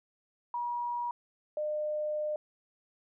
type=tone pair in turn; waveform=sine; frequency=960 / 604.8 Hz; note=B5 / D#5; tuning=-49 / -49 cents; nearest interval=minor sixth; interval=800 cents; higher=first; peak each=-31 / -30 dBFS; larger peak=second; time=0.54-1.11 / 1.57-2.36 s; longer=second; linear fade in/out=2 ms; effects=none